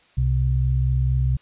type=tone pair together; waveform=sine; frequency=64.3 / 128.6 Hz; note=C2 / C3; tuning=-30 / -30 cents; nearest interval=octave; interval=1200 cents; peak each=-20 dBFS; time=0.17-1.37 s; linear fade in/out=10 ms; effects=white hiss -57 dBFS RMS until 1.41 s + resampled to 8000 Hz